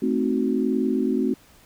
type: chord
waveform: sine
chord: A diminished seventh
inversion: none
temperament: equal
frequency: 220 / 261.6 / 311.1 / 370 Hz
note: A3 / C4 / Eb4 / Gb4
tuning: 0 / 0 / 0 / 0 cents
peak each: -25 / -23 / -29 / -26 dBFS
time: 0.02-1.34 s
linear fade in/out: 5 ms
effects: pink hiss -54 dBFS RMS until 1.65 s